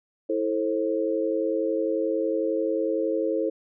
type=tone cluster; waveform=sine; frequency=327.3 / 439.9 / 531 Hz; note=E4 / A4 / C5; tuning=-12 / 0 / +25 cents; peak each=-27 dBFS; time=0.29-3.5 s; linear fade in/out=10 ms; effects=none